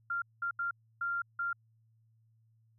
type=tone bursts at uneven times; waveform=sine; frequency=1390 Hz; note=F6; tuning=9 cents flat; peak=-31 dBFS; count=5; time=0.1-0.22 / 0.42-0.51 / 0.59-0.71 / 1.01-1.22 / 1.39-1.53 s; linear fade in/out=5 ms; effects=added 112 Hz sine -65 dBFS peak until 2.78 s